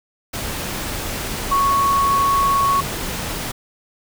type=tone in noise; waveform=sine; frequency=1108.7 Hz; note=C#6; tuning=in tune; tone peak=-14 dBFS; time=1.51-2.81 s; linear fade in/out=10 ms; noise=pink; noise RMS=-26 dBFS; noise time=0.33-3.52 s; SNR=+9 dB; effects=none